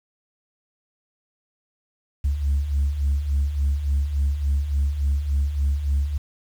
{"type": "beating tone pair", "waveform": "sine", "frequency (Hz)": [68, 71.5], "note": ["C#2", "D2"], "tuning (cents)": [-33, -46], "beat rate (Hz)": 3.5, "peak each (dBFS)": [-25, -19], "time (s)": [2.24, 6.18], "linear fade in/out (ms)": 10, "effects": ["tanh soft clip ceiling -15 dBFS", "8-bit"]}